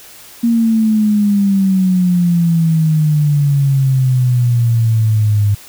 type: exponential sweep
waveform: sine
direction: down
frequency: 235.1 to 101.6 Hz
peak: -9 dBFS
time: 0.43-5.55 s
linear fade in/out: 10 ms
effects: white hiss -38 dBFS RMS until 5.68 s